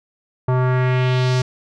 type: tone with low-pass filter sweep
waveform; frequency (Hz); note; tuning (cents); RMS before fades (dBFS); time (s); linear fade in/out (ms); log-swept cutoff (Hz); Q
square; 127.4; C3; -46; -17; 0.48-1.42; 5; 1000 to 5900; 1.7
effects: none